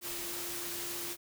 sine tone in noise, 346.3 Hz, F4, 15 cents flat, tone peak -46 dBFS, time 0.01-1.17 s, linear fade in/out 50 ms, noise white, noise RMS -39 dBFS, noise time 0.01-1.17 s, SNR -10 dB, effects none

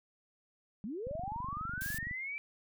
sine linear sweep, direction up, 185.4 to 2349 Hz, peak -37 dBFS, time 0.84-2.38 s, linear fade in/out 0 ms
click train, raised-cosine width 5 ms, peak -32 dBFS, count 26, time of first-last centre 1.07-2.112 s, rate 24 Hz
blue noise, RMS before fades -42 dBFS, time 1.81-1.98 s, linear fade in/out 0 ms
effects none

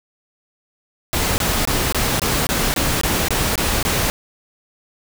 pink noise bursts, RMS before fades -19 dBFS, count 11, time 1.13-4.1 s, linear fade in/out 0 ms, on 250 ms, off 22 ms, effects none

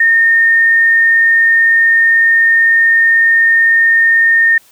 sine tone, 1829 Hz, A#6, 33 cents flat, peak -6 dBFS, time 0-4.58 s, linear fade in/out 5 ms, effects white hiss -47 dBFS RMS until 4.71 s

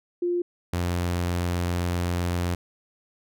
sine / sawtooth tone pair in turn, 351 / 87.75 Hz, F4 / F2, +9 / +9 cents, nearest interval 2 octaves, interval 2400 cents, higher first, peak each -22 / -20 dBFS, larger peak second, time 0.22-0.42 / 0.73-2.55 s, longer second, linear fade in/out 5 ms, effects none

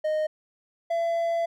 triangle tone pair in turn, 618 / 673.3 Hz, D#5 / E5, -12 / +36 cents, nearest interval minor second, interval 148 cents, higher second, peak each -21 dBFS, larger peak neither, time 0.04-0.27 / 0.9-1.46 s, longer second, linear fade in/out 10 ms, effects none

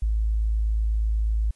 sine tone, 54.1 Hz, A1, 29 cents flat, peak -20 dBFS, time 0.02-1.51 s, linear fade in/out 5 ms, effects white hiss -64 dBFS RMS until 1.55 s + resampled to 24000 Hz

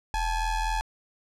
square ring-modulated tone, 416.9 Hz, G#4, 7 cents sharp, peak -23 dBFS, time 0.14-0.81 s, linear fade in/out 0 ms, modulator 459 Hz, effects low-pass 9000 Hz 12 dB/octave

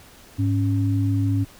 sine tone pair together, 103.64 / 277.2 Hz, G#2 / C#4, -3 / 0 cents, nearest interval octave + perfect fourth, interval 1703 cents, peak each -19 / -24 dBFS, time 0.38-1.45 s, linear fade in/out 20 ms, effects pink hiss -48 dBFS RMS until 1.59 s

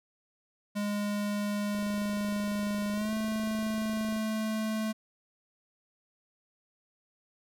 square tone with pitch glide, 205.9 to 218.1 Hz, G#3 to A3, -15 to -15 cents, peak -30 dBFS, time 0.75-4.93 s, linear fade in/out 20 ms, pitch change +100 cents, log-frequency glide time 2.92-3.13 s
click train, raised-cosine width 2 ms, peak -34 dBFS, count 64, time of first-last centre 1.75-4.164 s, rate 26.1 Hz
effects none

